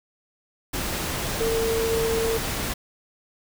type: tone in noise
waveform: sine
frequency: 452.8 Hz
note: A4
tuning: 50 cents sharp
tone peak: -22 dBFS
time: 1.4-2.38 s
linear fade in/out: 10 ms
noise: pink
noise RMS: -28 dBFS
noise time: 0.73-2.74 s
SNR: +3 dB
effects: none